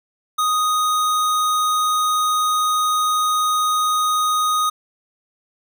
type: tone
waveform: square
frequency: 1244.5 Hz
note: D#6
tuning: in tune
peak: -17 dBFS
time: 0.38-4.7 s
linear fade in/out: 10 ms
effects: none